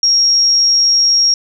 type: tone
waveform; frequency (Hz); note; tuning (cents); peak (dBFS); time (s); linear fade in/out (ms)
sine; 5588; F8; 0; -8; 0.03-1.34; 2
effects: 8-bit